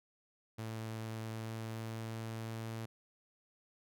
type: tone with pitch glide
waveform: sawtooth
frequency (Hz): 111.3 to 112.46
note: A2 to A2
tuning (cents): +20 to +38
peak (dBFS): -36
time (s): 0.58-2.86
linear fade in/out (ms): 10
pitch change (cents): +18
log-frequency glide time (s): 1.27-1.75
effects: none